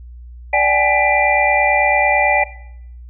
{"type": "tone cluster", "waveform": "sine", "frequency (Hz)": [587, 771, 840, 1991, 2379], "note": ["D5", "G5", "G#5", "B6", "D7"], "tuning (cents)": [-1, -29, 19, 14, 22], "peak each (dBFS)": -18, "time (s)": [0.53, 2.44], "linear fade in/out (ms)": 5, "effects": ["noise-tail reverb RT60 0.7 s tail -17 dB re dry", "added 60 Hz sine -33 dBFS peak until 3.09 s"]}